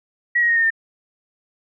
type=tone with pitch steps; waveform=sine; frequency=1918 / 1889.4 / 1861.2 / 1833.5 / 1806.2 Hz; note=A#6 / A#6 / A#6 / A#6 / A6; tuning=+49 / +23 / -3 / -29 / +45 cents; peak=-14 dBFS; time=0.35-0.705 s; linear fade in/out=10 ms; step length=71 ms; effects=none